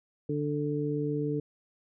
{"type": "harmonic tone", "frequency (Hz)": 147.3, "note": "D3", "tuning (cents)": 6, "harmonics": [1, 2, 3], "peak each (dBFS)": [-32, -32, -32], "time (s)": [0.29, 1.4], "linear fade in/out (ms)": 5, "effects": []}